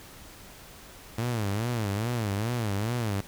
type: tone with vibrato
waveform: sawtooth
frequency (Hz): 110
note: A2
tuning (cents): 0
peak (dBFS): -23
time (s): 1.18-3.21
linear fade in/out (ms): 5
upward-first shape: sine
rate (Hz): 2.4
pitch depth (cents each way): 190
effects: pink hiss -48 dBFS RMS until 3.27 s